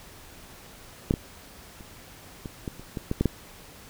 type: clicks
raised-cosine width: 3 ms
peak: -8 / -12 / -30 / -21 / -18 / -29 / -18 / -13 / -9 / -8 dBFS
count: 10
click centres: 1.109 / 1.139 / 1.808 / 2.458 / 2.678 / 2.796 / 2.972 / 3.114 / 3.21 / 3.257 s
effects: pink hiss -48 dBFS RMS until 3.89 s